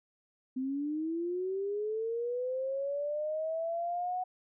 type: linear sweep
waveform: sine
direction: up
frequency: 254.6 to 740 Hz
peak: -31 dBFS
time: 0.56-4.24 s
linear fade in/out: 10 ms
effects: none